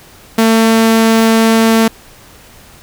sawtooth tone, 224.7 Hz, A3, 37 cents sharp, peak -3 dBFS, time 0.38-1.88 s, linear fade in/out 5 ms, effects pink hiss -40 dBFS RMS until 2.82 s

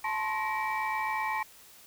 sine tone cluster, 874 / 1000 / 1068 / 1880 / 2310 Hz, A5 / B5 / C6 / A#6 / D7, -12 / +21 / +35 / +14 / -29 cents, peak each -31 / -39 / -34 / -36 / -35 dBFS, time 0.04-1.43 s, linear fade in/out 5 ms, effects tanh soft clip ceiling -22 dBFS + white hiss -54 dBFS RMS until 1.86 s

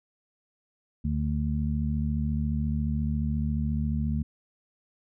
harmonic tone, 74.3 Hz, D2, 21 cents sharp, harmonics 1 / 2 / 3, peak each -28 / -30 / -30 dBFS, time 1.04-4.23 s, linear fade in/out 10 ms, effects none

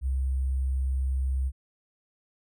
sine tone with sample-and-hold, 65.9 Hz, C2, 13 cents sharp, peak -24 dBFS, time 0.01-1.52 s, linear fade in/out 50 ms, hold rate 8820 Hz, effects none

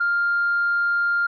sine tone, 1400 Hz, F6, 4 cents sharp, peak -17 dBFS, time 0-1.27 s, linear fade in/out 10 ms, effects tanh soft clip ceiling -14 dBFS

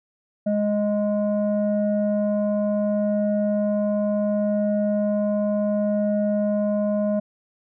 sine tone pair together, 207.9 / 623 Hz, G#3 / D#5, +2 / +2 cents, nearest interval octave + perfect fifth, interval 1900 cents, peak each -20 / -21 dBFS, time 0.46-7.2 s, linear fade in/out 10 ms, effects tanh soft clip ceiling -15 dBFS

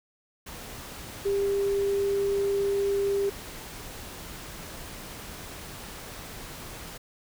sine tone in noise, 398.1 Hz, G4, 27 cents sharp, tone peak -23 dBFS, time 1.25-3.3 s, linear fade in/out 10 ms, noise pink, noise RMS -41 dBFS, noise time 0.46-6.98 s, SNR +15 dB, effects none

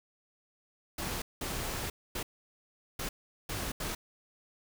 pink noise bursts at uneven times, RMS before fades -36 dBFS, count 6, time 0.98-1.22 / 1.41-1.9 / 2.15-2.23 / 2.99-3.09 / 3.49-3.72 / 3.8-3.95 s, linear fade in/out 5 ms, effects none

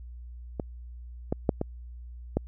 clicks, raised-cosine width 2 ms, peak -16 / -13 / -8 / -14 / -11 dBFS, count 5, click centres 0.598 / 1.325 / 1.492 / 1.614 / 2.37 s, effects added 60 Hz sine -40 dBFS peak until 2.47 s

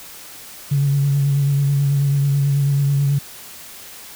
sine tone with vibrato, 140.5 Hz, C#3, 24 cents sharp, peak -13 dBFS, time 0.71-3.19 s, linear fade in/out 10 ms, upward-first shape sine, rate 9.2 Hz, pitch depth 28 cents each way, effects tanh soft clip ceiling -9 dBFS + white hiss -38 dBFS RMS until 4.15 s

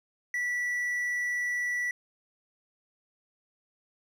triangle tone, 1956 Hz, B6, 17 cents flat, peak -26 dBFS, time 0.34-1.91 s, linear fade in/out 2 ms, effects none

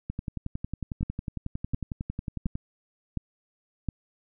two click trains, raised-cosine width 5 ms, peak -16 / -19 dBFS, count 5 / 28, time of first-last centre 1.03-3.887 / 0.1-2.555 s, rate 1.4 / 11 Hz, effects none

